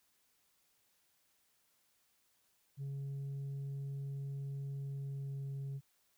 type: tone with pitch glide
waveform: sine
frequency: 138.59 to 137.55 Hz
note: C#3 to C#3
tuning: 0 to -13 cents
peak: -36 dBFS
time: 2.77-5.81 s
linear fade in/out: 50 ms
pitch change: -13 cents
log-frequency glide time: 4.8-5.53 s
effects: tanh soft clip ceiling -38 dBFS + white hiss -75 dBFS RMS until 6.17 s